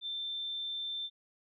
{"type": "tone", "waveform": "sine", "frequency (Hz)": 3560, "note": "A7", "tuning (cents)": 20, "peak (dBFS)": -35, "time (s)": [0.01, 1.1], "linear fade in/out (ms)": 50, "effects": []}